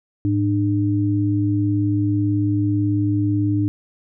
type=tone pair together; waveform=sine; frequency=106.07 / 300 Hz; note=G#2 / D4; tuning=+37 / +37 cents; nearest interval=octave + tritone; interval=1800 cents; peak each=-19 dBFS; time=0.25-3.68 s; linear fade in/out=0 ms; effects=none